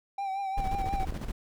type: tone with vibrato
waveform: triangle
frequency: 781 Hz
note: G5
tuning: 7 cents flat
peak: -28 dBFS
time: 0.18-1.05 s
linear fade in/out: 5 ms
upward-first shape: triangle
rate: 5.6 Hz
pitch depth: 51 cents each way
type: noise with tremolo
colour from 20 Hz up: brown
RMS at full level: -31 dBFS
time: 0.57-1.32 s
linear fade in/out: 10 ms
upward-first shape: square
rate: 14 Hz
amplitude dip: 60%
type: click train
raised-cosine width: 2 ms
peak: -26 dBFS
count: 6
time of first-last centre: 0.75-1.217 s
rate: 10.7 Hz
effects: none